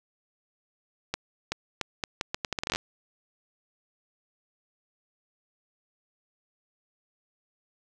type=accelerating click train; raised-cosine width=0.2 ms; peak=-11 dBFS; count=16; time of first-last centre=1.14-2.759 s; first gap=380 ms; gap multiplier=0.77; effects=none